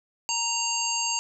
harmonic tone, 928 Hz, A#5, 8 cents flat, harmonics 1 / 3 / 5 / 7 / 8, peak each -31 / -31 / -31 / -31 / -31 dBFS, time 0.29-1.19 s, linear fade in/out 0 ms, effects none

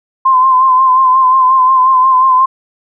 sine tone with vibrato, 1038 Hz, C6, 14 cents flat, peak -5 dBFS, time 0.25-2.46 s, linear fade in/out 10 ms, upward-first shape sine, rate 5.6 Hz, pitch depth 41 cents each way, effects none

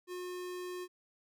square tone, 360 Hz, F#4, 47 cents flat, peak -40 dBFS, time 0.07-0.88 s, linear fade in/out 50 ms, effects none

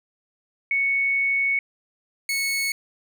sine / sawtooth tone pair in turn, 2217 / 2204 Hz, C#7 / C#7, 0 / -11 cents, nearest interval unison, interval 11 cents, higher first, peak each -19 dBFS, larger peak neither, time 0.71-1.59 / 2.29-2.72 s, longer first, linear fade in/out 2 ms, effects none

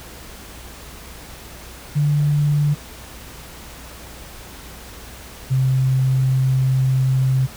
sine tone pair in turn, 146.83 / 131.23 Hz, D3 / C3, 0 / +6 cents, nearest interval major second, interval 194 cents, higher first, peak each -14 dBFS, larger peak neither, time 1.95-2.75 / 5.5-7.47 s, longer second, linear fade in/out 20 ms, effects added 60 Hz sine -42 dBFS peak until 7.56 s + pink hiss -39 dBFS RMS until 7.56 s

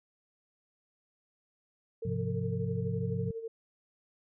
sine tone with tremolo, 453.1 Hz, A#4, 49 cents flat, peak -34 dBFS, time 2.02-3.48 s, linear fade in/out 5 ms, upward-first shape sine, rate 12 Hz, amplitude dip 65%
sine chord, F minor, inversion first, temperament equal, 103.83 / 130.81 / 174.61 Hz, Ab2 / C3 / F3, 0 / 0 / 0 cents, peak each -35 dBFS, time 2.05-3.31 s, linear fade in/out 5 ms
effects none

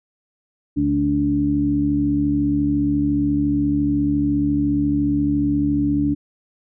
harmonic tone with a mistuned harmonic, 71.6 Hz, D2, 43 cents flat, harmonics 1 / 2 / 3 / 4, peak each -27 / -26 / -28 / -17 dBFS, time 0.76-6.15 s, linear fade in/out 20 ms, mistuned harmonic 4, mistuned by +16 cents, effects none

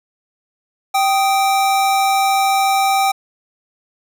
square tone pair together, 780.8 / 1244.5 Hz, G5 / D#6, -7 / 0 cents, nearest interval minor sixth, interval 807 cents, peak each -14 / -23 dBFS, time 0.94-3.12 s, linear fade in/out 10 ms, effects none

